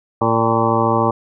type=harmonic tone with a mistuned harmonic; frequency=113.6 Hz; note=A#2; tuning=44 cents flat; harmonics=1 / 2 / 3 / 4 / 5 / 7 / 8 / 9 / 10; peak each=-22 / -22 / -22 / -22 / -22 / -22 / -22 / -22 / -22 dBFS; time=0.21-1.11 s; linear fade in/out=5 ms; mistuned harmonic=5; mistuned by=+35 cents; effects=none